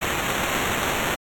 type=noise with sample-and-hold; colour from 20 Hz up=blue; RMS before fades=-25 dBFS; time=0.01-1.16 s; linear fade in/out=20 ms; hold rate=4900 Hz; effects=AAC 64 kbps